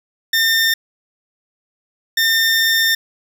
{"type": "tone bursts at uneven times", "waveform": "20% pulse", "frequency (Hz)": 1809, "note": "A6", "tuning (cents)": 48, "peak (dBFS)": -8, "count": 2, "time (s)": [[0.33, 0.74], [2.17, 2.95]], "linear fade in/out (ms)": 5, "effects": []}